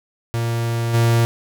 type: tone with level steps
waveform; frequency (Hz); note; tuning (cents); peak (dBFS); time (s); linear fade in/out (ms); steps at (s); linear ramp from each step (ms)
45% pulse; 116.54; A#2; 0; -19 / -13; 0.34-1.25; 0; 0.93; 20
effects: none